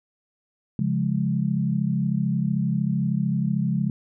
sine chord, Db major, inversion none, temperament equal, 138.59 / 174.61 / 207.7 Hz, Db3 / F3 / Ab3, 0 / 0 / 0 cents, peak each -25 dBFS, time 0.79-3.9 s, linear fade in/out 2 ms, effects none

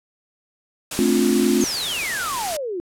white noise, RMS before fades -27 dBFS, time 0.91-2.57 s, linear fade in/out 5 ms
sine chord, D minor seventh, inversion second, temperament just, 220.2 / 264.3 / 293.7 / 352.4 Hz, A3 / C4 / D4 / F4, +2 / +18 / 0 / +16 cents, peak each -20 / -20 / -24 / -20 dBFS, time 0.99-1.64 s, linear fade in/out 0 ms
sine exponential sweep, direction down, 6700 to 335.3 Hz, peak -24 dBFS, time 1.61-2.8 s, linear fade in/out 0 ms
effects low-pass 11000 Hz 12 dB/octave

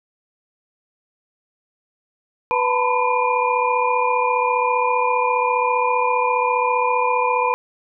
sine tone cluster, 495.4 / 891 / 992 / 1027 / 2416 Hz, B4 / A5 / B5 / C6 / D7, +5 / +22 / +7 / -33 / +48 cents, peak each -22 / -22 / -20 / -26 / -26 dBFS, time 2.51-7.54 s, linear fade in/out 0 ms, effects none

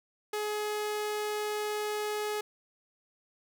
sawtooth tone, 421.4 Hz, G#4, 25 cents sharp, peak -27 dBFS, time 0.33-2.41 s, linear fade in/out 5 ms, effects none

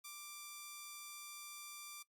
5% pulse tone, 1178 Hz, D6, 5 cents sharp, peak -37 dBFS, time 0.04-2.03 s, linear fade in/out 10 ms, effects noise-tail reverb RT60 0.1 s tail -17 dB re dry + Opus 48 kbps

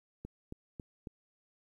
click train, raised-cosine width 3 ms, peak -29 dBFS, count 4, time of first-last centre 0.25-1.072 s, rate 3.65 Hz, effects 11-bit

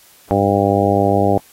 harmonic tone, 99.7 Hz, G2, 30 cents sharp, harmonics 1 / 2 / 3 / 4 / 5 / 6 / 7 / 8, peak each -20 / -20 / -20 / -20 / -20 / -20 / -20 / -20 dBFS, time 0.31-1.38 s, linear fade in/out 0 ms, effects white hiss -48 dBFS RMS until 1.52 s + AAC 48 kbps

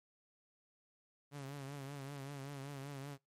sawtooth tone with vibrato, 139.5 Hz, C#3, 11 cents sharp, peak -40 dBFS, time 1.31-3.18 s, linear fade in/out 50 ms, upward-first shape triangle, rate 5.2 Hz, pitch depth 79 cents each way, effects noise-tail reverb RT60 0.2 s tail -23 dB re dry + MP3 64 kbps

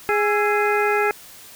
harmonic tone with a mistuned harmonic, 415.3 Hz, G#4, in tune, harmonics 1 / 2 / 3 / 4 / 5 / 6, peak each -20 / -23 / -25 / -26 / -27 / -28 dBFS, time 0.09-1.11 s, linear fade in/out 0 ms, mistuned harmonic 3, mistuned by +120 cents, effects white hiss -43 dBFS RMS until 1.55 s

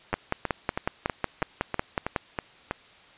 two click trains, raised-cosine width 0.5 ms, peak -12 / -9 dBFS, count 9 / 12, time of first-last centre 0.13-2.711 / 0.14-2.162 s, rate 3.1 / 5.44 Hz, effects white hiss -53 dBFS RMS until 3.17 s + resampled to 8000 Hz

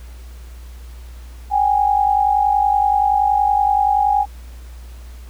sine tone pair together, 774.4 / 825 Hz, G5 / G#5, -21 / -12 cents, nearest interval minor second, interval 109 cents, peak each -18 / -14 dBFS, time 1.5-4.26 s, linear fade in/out 50 ms, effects added 60 Hz sine -33 dBFS peak until 5.29 s + pink hiss -48 dBFS RMS until 5.29 s

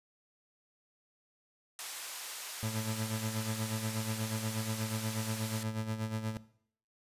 white band-pass noise, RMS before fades -43 dBFS, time 1.79-5.63 s, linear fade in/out 0 ms, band 660 to 11000 Hz, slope 12 dB/octave
30% pulse tone with tremolo, 110 Hz, A2, in tune, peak -29 dBFS, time 2.63-6.37 s, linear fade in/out 0 ms, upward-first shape sine, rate 8.3 Hz, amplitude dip 65%
effects noise-tail reverb RT60 0.6 s tail -17 dB re dry + resampled to 32000 Hz

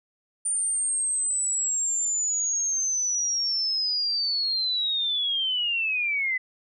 sine linear sweep, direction down, 9100 to 2000 Hz, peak -23 dBFS, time 0.45-6.38 s, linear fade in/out 10 ms, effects none

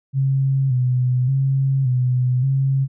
sine tone with vibrato, 130.5 Hz, C3, 4 cents flat, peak -15 dBFS, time 0.13-2.88 s, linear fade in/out 50 ms, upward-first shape square, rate 0.87 Hz, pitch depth 62 cents each way, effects none

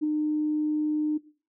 sine tone with ADSR envelope, 303.7 Hz, D#4, 42 cents flat, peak -20 dBFS, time 0.01-1.18 s, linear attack 29 ms, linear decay 6 ms, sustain -3 dB, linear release 12 ms, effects noise-tail reverb RT60 0.4 s tail -18 dB re dry + tanh soft clip ceiling -16 dBFS

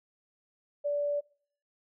sine tone, 580 Hz, D5, 22 cents flat, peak -27 dBFS, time 0.84-1.21 s, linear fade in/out 20 ms, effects noise-tail reverb RT60 0.5 s tail -21 dB re dry

